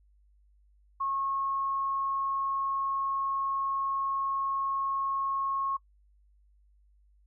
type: tone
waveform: sine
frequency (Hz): 1090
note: C#6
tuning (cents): -29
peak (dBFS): -28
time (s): 1-5.77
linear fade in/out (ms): 10
effects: noise-tail reverb RT60 0.1 s tail -22 dB re dry + added 50 Hz sine -60 dBFS peak until 7.26 s